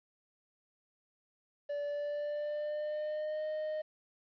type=tone with pitch glide; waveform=triangle; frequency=579 to 617 Hz; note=D5 to D#5; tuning=-25 to -15 cents; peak=-32 dBFS; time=1.69-3.82 s; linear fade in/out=10 ms; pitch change=+110 cents; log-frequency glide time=1.84-3.45 s; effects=resampled to 11025 Hz + 11-bit